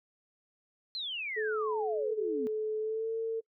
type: exponential sweep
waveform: sine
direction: down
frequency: 4226 to 240 Hz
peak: -34 dBFS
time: 0.95-2.47 s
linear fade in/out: 0 ms
type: tone with pitch glide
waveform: sine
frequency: 432.1 to 450.4 Hz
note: A4 to A4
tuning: -31 to +40 cents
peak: -30 dBFS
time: 1.36-3.41 s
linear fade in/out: 20 ms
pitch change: +71 cents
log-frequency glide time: 2.8-3.1 s
effects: noise-tail reverb RT60 0.1 s tail -24 dB re dry